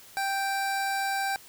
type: tone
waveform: 25% pulse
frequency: 784 Hz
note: G5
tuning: in tune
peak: -23 dBFS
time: 0.17-1.36 s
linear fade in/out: 0 ms
effects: white hiss -51 dBFS RMS until 1.48 s